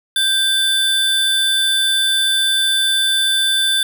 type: tone pair together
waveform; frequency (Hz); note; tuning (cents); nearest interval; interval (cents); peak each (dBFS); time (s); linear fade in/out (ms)
square; 1571 / 3527; G6 / A7; +3 / +3; octave + major second; 1400; -22 / -15; 0.16-3.83; 2
effects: none